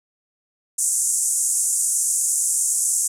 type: band-pass noise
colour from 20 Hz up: white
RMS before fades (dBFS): -21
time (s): 0.78-3.08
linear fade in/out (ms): 10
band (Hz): 6700 to 10000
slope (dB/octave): 48
effects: none